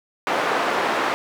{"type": "band-pass noise", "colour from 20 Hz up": "white", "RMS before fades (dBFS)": -22, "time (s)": [0.27, 1.14], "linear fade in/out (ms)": 0, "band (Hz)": [360, 1300], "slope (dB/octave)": 12, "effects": []}